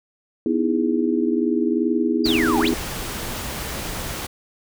sine chord, E major seventh, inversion second, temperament just, 247.2 / 309 / 329.6 / 412 Hz, B3 / D#4 / E4 / G#4, +2 / -12 / 0 / -14 cents, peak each -22 / -24 / -22 / -25 dBFS, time 0.46-2.74 s, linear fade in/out 2 ms
sine exponential two-way sweep, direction down then up, 4978 to 755 to 4978 Hz, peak -21 dBFS, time 2.24-2.69 s, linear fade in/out 10 ms, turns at 2.59 s
pink noise, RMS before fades -29 dBFS, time 2.25-4.27 s, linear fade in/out 10 ms
effects none

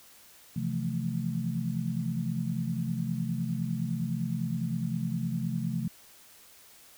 sine chord, F major seventh, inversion second, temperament equal, 130.81 / 164.81 / 174.61 / 220 Hz, C3 / E3 / F3 / A3, 0 / 0 / 0 / 0 cents, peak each -34 dBFS, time 0.56-5.88 s, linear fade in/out 5 ms, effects white hiss -55 dBFS RMS until 6.97 s

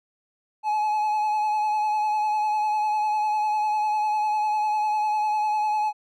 triangle tone with vibrato, 850 Hz, G#5, 40 cents sharp, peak -19 dBFS, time 0.63-5.93 s, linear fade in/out 50 ms, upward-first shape triangle, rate 10 Hz, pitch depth 32 cents each way, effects none

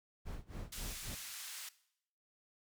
brown noise with tremolo, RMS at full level -42 dBFS, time 0.25-1.16 s, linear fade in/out 20 ms, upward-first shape sine, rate 3.7 Hz, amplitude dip 95%
white band-pass noise, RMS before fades -47 dBFS, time 0.72-1.69 s, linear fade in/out 5 ms, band 1400 to 11000 Hz, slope 12 dB/octave
effects noise-tail reverb RT60 0.7 s tail -18 dB re dry

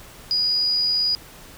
sine tone, 4909 Hz, D#8, 24 cents flat, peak -18 dBFS, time 0.31-1.15 s, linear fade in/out 0 ms, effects pink hiss -44 dBFS RMS until 1.57 s

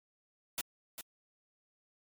white noise with echo, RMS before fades -35 dBFS, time 0.58-0.61 s, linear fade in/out 0 ms, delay 400 ms, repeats 1, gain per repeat -9 dB, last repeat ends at 1.01 s, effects MP3 96 kbps

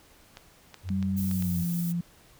clicks, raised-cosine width 0.2 ms, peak -25 dBFS, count 6, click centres 0.371 / 0.743 / 0.89 / 1.027 / 1.313 / 1.424 s
sine tone, 91.7 Hz, F#2, 15 cents flat, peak -31 dBFS, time 0.83-1.66 s, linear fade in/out 50 ms
sine tone with pitch glide, 192.4 to 172.4 Hz, G3 to F3, -32 to -22 cents, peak -26 dBFS, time 0.9-2.01 s, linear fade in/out 5 ms, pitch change -190 cents, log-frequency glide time 1.21-1.6 s
violet noise, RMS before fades -39 dBFS, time 1.16-1.93 s, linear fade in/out 20 ms
effects pink hiss -57 dBFS RMS until 2.39 s

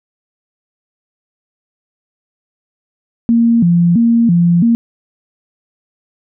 sine tone with vibrato, 200 Hz, G3, 35 cents sharp, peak -7 dBFS, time 3.29-4.75 s, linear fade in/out 0 ms, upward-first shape square, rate 1.5 Hz, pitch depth 260 cents each way, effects none

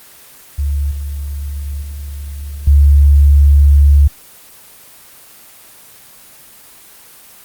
sine tone with level steps, 71.4 Hz, D2, 48 cents flat, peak -13 / -19 / -22 / -4 dBFS, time 0.58-4.08 s, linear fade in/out 10 ms, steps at 0.91 / 1.82 / 2.67 s, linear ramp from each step 5 ms, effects white hiss -40 dBFS RMS until 7.44 s + Opus 24 kbps

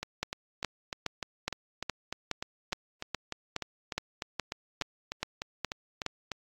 two click trains, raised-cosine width 0.2 ms, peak -13 / -17 dBFS, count 15 / 22, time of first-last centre 0.23-6.063 / 0.03-6.317 s, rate 2.4 / 3.34 Hz, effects AAC 48 kbps

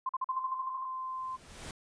sine tone bursts, 1046.5 Hz, C6, in tune, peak -29 dBFS, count 11, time 0.06-0.852 s, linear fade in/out 5 ms, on 32 ms, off 44 ms
sine tone, 1039 Hz, C6, 12 cents flat, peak -35 dBFS, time 0.29-1.37 s, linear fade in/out 20 ms
pink noise with exponential growth, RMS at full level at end -41 dBFS, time 0.92-1.71 s, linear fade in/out 1 ms, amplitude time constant 170 ms
effects resampled to 22050 Hz

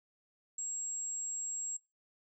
sine tone, 7600 Hz, A#8, 33 cents sharp, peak -36 dBFS, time 0.58-1.77 s, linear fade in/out 5 ms, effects noise-tail reverb RT60 0.2 s tail -18 dB re dry

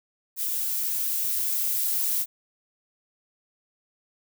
violet noise with level ramp, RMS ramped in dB -28 to -25 dBFS, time 0.36-2.26 s, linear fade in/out 50 ms, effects none

